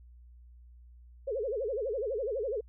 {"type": "tone with vibrato", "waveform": "sine", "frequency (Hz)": 478.5, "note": "A#4", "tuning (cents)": 45, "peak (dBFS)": -30, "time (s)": [1.27, 2.61], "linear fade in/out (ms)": 10, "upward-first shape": "sine", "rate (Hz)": 12, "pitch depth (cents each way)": 270, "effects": ["added 60 Hz sine -51 dBFS peak until 2.68 s"]}